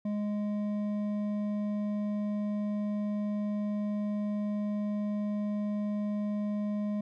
sine tone with hard clipping, 207.7 Hz, G#3, in tune, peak -31 dBFS, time 0.05-7.01 s, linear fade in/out 5 ms, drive 7 dB, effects none

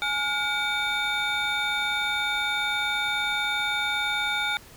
triangle tone cluster, 835 / 1428 / 2278 / 3629 Hz, G#5 / F6 / C#7 / A#7, +9 / +38 / +47 / -47 cents, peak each -30 / -27 / -28 / -28 dBFS, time 0.02-4.57 s, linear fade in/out 0 ms, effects pink hiss -49 dBFS RMS until 4.76 s

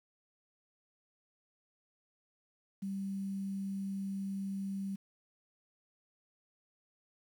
sine tone with quantisation, 195.3 Hz, G3, 6 cents flat, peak -35 dBFS, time 2.82-4.96 s, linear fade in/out 10 ms, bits 10, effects none

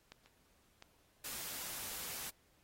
clicks, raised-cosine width 0.2 ms, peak -32 / -42 / -33 dBFS, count 3, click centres 0.12 / 0.26 / 0.824 s
white noise, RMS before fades -44 dBFS, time 1.24-2.3 s, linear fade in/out 5 ms
effects pink hiss -72 dBFS RMS until 2.63 s + AAC 48 kbps

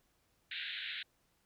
white band-pass noise, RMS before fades -42 dBFS, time 0.51-1.03 s, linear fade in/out 5 ms, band 1500 to 4000 Hz, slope 96 dB/octave, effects pink hiss -75 dBFS RMS until 1.45 s

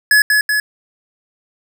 square tone with echo, 1700 Hz, G#6, 40 cents sharp, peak -8 dBFS, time 0.11-0.22 s, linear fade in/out 2 ms, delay 190 ms, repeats 2, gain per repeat -3 dB, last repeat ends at 0.6 s, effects none

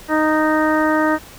harmonic tone, 310 Hz, D#4, 6 cents flat, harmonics 1 / 2 / 3 / 4 / 5 / 6, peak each -17 / -20 / -22 / -23 / -24 / -25 dBFS, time 0.08-1.19 s, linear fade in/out 50 ms, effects pink hiss -40 dBFS RMS until 1.38 s

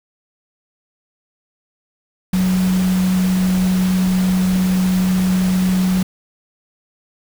sine tone in noise, 185 Hz, F#3, in tune, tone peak -13 dBFS, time 2.33-6.03 s, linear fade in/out 5 ms, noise pink, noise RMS -28 dBFS, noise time 2.33-6.03 s, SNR +12 dB, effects none

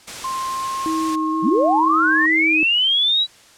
white noise, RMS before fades -31 dBFS, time 0.07-1.16 s, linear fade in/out 10 ms
sine tone with pitch glide, 1054 to 1077.4 Hz, C6 to C#6, +12 to -50 cents, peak -22 dBFS, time 0.24-2.26 s, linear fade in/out 5 ms, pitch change +38 cents, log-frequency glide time 0.47-1.04 s
sine tone with vibrato, 317.6 Hz, D#4, 36 cents sharp, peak -20 dBFS, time 0.86-2.63 s, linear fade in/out 0 ms, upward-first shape square, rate 2.1 Hz, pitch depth 14 cents each way
sine linear sweep, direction up, 146.83 to 3951 Hz, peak -14 dBFS, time 1.42-3.27 s, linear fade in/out 50 ms
effects white hiss -48 dBFS RMS until 3.57 s + low-pass 8000 Hz 12 dB/octave

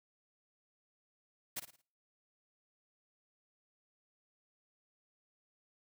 white noise with echo, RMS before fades -39 dBFS, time 1.56-1.6 s, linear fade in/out 10 ms, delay 55 ms, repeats 4, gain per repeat -9 dB, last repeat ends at 1.82 s, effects noise-tail reverb RT60 0.5 s tail -26 dB re dry

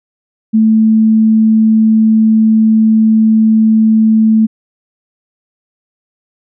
sine tone, 220 Hz, A3, in tune, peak -5 dBFS, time 0.53-4.47 s, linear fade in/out 20 ms, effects none

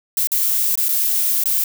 violet noise with dropouts, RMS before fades -18 dBFS, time 0.17-1.64 s, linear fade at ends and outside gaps 2 ms, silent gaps 0.272-0.318 / 0.755-0.775 / 0.885-0.89 / 1.438-1.457 s, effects none

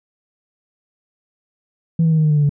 sine tone with pitch steps, 164.81 / 161.7 / 158.65 / 155.65 / 152.71 / 149.83 / 147 / 144.22 Hz, E3 / E3 / D#3 / D#3 / D#3 / D3 / D3 / D3, 0 / -33 / +34 / +1 / -32 / +35 / +2 / -31 cents, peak -10 dBFS, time 1.99-2.494 s, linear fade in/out 5 ms, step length 63 ms, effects tanh soft clip ceiling -9 dBFS

